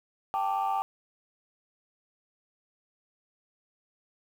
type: chord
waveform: sine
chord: G suspended second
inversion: none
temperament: equal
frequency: 784 / 880 / 1174.7 Hz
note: G5 / A5 / D6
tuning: 0 / 0 / 0 cents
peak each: -27 / -30 / -32 dBFS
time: 0.34-0.82 s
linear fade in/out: 0 ms
effects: tanh soft clip ceiling -21 dBFS + 9-bit